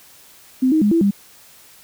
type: tone with pitch steps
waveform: sine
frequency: 258.5 / 314 / 207.5 / 332.5 / 200.1 Hz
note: C4 / D#4 / G#3 / E4 / G3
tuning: -21 / +16 / -1 / +15 / +36 cents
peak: -12 dBFS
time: 0.62-1.11 s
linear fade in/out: 10 ms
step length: 98 ms
effects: white hiss -47 dBFS RMS until 1.83 s